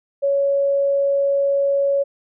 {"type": "tone", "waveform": "sine", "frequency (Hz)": 558, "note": "C#5", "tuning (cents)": 11, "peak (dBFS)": -15, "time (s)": [0.22, 2.04], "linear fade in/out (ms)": 20, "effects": []}